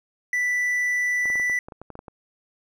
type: tone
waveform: triangle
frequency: 1975.5 Hz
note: B6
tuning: in tune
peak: -19 dBFS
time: 0.33-1.59 s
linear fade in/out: 2 ms
type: clicks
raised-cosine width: 1 ms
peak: -25 dBFS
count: 12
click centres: 1.256 / 1.301 / 1.356 / 1.398 / 1.498 / 1.685 / 1.722 / 1.816 / 1.903 / 1.954 / 1.991 / 2.082 s
effects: none